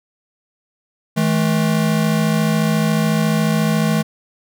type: tone pair together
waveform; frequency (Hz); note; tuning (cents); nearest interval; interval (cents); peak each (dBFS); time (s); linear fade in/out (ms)
square; 160.6 / 214.7; E3 / A3; -45 / -42; perfect fourth; 503; -18; 1.16-4.03; 20
effects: none